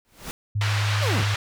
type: noise with exponential growth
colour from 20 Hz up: pink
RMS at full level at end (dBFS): -30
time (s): 0.05-0.31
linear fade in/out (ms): 0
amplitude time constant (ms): 56
type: tone with pitch glide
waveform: sine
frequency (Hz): 103.83 to 103.17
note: G#2 to G#2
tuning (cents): 0 to -11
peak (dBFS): -21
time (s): 0.55-1.35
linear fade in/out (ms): 10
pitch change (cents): -11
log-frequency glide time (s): 0.86-1.2
type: band-pass noise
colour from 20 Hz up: pink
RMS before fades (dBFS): -29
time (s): 0.61-1.36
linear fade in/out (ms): 2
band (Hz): 1100 to 4100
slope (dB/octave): 12
type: linear sweep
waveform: sawtooth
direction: down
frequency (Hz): 636 to 43.65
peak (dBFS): -22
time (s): 1.01-1.24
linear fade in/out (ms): 20
effects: none